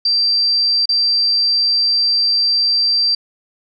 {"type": "tone with dropouts", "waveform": "sine", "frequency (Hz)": 4699, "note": "D8", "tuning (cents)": 0, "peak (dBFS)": -12, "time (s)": [0.05, 3.15], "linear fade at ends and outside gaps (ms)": 5, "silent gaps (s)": [0.857, 0.89], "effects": []}